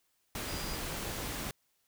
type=tone in noise; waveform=sine; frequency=4874 Hz; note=D#8; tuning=37 cents flat; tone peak=-45 dBFS; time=0.48-0.76 s; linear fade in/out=2 ms; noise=pink; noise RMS=-38 dBFS; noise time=0.35-1.51 s; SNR=-10 dB; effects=white hiss -75 dBFS RMS until 1.87 s